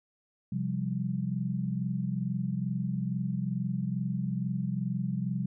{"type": "chord", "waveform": "sine", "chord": "C suspended fourth", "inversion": "none", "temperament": "equal with one note detuned", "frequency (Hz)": [130.81, 174.61, 196.91], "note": ["C3", "F3", "G3"], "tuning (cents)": [0, 0, 8], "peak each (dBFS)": -33, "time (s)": [0.52, 5.46], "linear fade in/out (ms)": 5, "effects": []}